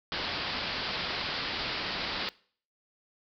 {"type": "low-pass noise", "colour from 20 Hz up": "white", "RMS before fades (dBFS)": -34, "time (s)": [0.12, 2.29], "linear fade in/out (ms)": 0, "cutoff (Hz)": 5000, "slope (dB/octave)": 96, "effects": ["noise-tail reverb RT60 0.5 s tail -22 dB re dry"]}